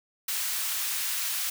white high-pass noise, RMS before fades -30 dBFS, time 0.28-1.5 s, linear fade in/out 5 ms, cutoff 1300 Hz, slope 12 dB/octave, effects none

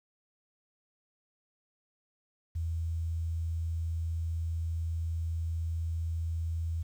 sine tone with quantisation, 82.41 Hz, E2, in tune, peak -30 dBFS, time 2.55-6.83 s, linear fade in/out 10 ms, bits 10, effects none

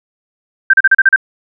sine tone bursts, 1568 Hz, G6, in tune, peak -3 dBFS, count 7, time 0.7-1.161 s, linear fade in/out 5 ms, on 35 ms, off 36 ms, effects none

